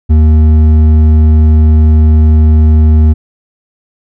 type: tone with hard clipping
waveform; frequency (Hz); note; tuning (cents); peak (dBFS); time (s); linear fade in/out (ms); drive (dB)
sine; 77.78; D#2; 0; -4; 0.09-3.14; 20; 7
effects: none